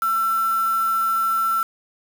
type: tone with quantisation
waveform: sine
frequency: 1343 Hz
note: E6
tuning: 32 cents sharp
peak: -18 dBFS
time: 0.02-1.63 s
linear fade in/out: 2 ms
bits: 5
effects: none